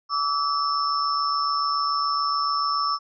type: tone cluster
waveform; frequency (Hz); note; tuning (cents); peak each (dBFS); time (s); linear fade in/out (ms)
sine; 1151 / 1298 / 5310; D6 / E6 / E8; -35 / -27 / +12; -23 / -28 / -28; 0.09-2.99; 50
effects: none